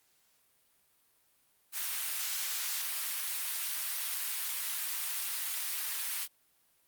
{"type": "high-pass noise", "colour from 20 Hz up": "white", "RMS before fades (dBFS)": -35, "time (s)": [1.72, 6.28], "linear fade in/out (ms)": 50, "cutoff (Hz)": 1300, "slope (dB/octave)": 12, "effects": ["white hiss -70 dBFS RMS until 6.87 s", "Opus 48 kbps"]}